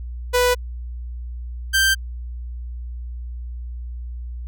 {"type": "tone pair in turn", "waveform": "sawtooth", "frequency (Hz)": [493.9, 1568], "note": ["B4", "G6"], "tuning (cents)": [0, 0], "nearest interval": "octave + minor sixth", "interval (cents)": 2000, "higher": "second", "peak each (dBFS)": -11, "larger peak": "neither", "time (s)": [[0.33, 0.55], [1.73, 1.95]], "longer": "neither", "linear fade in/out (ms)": 20, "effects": ["added 60 Hz sine -28 dBFS peak until 4.47 s"]}